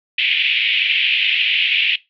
pink band-pass noise, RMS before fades -17 dBFS, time 0.18-1.96 s, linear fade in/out 5 ms, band 2300 to 3200 Hz, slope 48 dB/octave, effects noise-tail reverb RT60 0.2 s tail -19 dB re dry

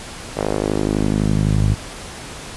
sawtooth tone with band-pass filter sweep, 51.91 Hz, G#1, in tune, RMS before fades -18 dBFS, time 0.36-1.75 s, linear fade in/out 20 ms, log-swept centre 590 to 110 Hz, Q 1.6, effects pink hiss -33 dBFS RMS until 2.56 s + resampled to 24000 Hz

